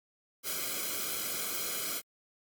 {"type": "noise with comb filter", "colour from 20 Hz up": "white", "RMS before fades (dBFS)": -35, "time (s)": [0.43, 2.02], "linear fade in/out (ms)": 50, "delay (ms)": 1.1, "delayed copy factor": -0.85, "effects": ["Opus 48 kbps"]}